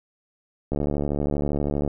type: click train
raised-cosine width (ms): 2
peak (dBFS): -12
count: 85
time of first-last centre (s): 0.72-1.877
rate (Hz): 72.6
effects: none